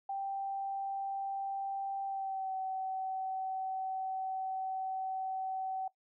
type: tone with pitch glide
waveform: sine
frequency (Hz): 784 to 760.4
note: G5 to F#5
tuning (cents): 0 to +47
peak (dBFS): -34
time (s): 0.09-5.88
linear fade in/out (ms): 5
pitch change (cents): -53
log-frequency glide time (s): 2.05-2.54
effects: noise-tail reverb RT60 0.1 s tail -18 dB re dry